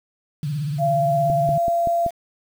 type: tone with vibrato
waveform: sine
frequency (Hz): 146.83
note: D3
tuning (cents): 0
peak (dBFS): -22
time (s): 0.43-1.58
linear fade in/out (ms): 2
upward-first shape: triangle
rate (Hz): 17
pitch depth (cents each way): 160
type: tone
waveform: sine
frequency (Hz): 683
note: F5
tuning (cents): -39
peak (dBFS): -17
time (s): 0.78-2.11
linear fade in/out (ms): 50
type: click train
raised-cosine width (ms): 3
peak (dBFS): -17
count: 5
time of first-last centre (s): 1.3-2.063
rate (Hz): 5.24
effects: 7-bit